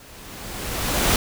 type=noise with level ramp; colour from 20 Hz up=pink; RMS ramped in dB=-46 to -17 dBFS; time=0-1.16 s; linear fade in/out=2 ms; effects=none